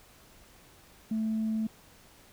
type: tone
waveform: sine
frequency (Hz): 220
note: A3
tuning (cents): 0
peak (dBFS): -26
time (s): 1.11-1.67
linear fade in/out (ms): 5
effects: tanh soft clip ceiling -24 dBFS + pink hiss -57 dBFS RMS until 2.32 s